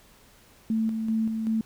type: tone with tremolo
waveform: sine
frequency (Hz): 222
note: A3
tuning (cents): +16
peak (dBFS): -22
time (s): 0.7-1.61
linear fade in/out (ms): 2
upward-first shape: square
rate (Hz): 2.6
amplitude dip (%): 40
effects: pink hiss -56 dBFS RMS until 1.65 s